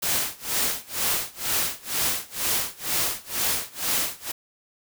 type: noise with tremolo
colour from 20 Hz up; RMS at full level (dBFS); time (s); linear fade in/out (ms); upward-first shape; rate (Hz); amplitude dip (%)
white; -23; 0.02-4.32; 10; sine; 2.1; 95
effects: none